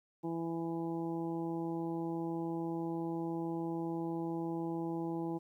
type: harmonic tone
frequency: 166.1 Hz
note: E3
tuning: 13 cents sharp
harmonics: 1 / 2 / 3 / 4 / 5 / 6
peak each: -41 / -36 / -47 / -51 / -45 / -53 dBFS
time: 0.23-5.39 s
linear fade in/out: 20 ms
effects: 12-bit